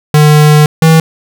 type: tone pair in turn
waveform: square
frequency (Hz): 150.6 / 161.06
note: D3 / E3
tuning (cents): +44 / -40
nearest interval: minor second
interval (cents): 116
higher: second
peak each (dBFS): -3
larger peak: neither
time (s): 0.14-0.66 / 0.82-1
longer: first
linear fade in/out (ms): 2
effects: none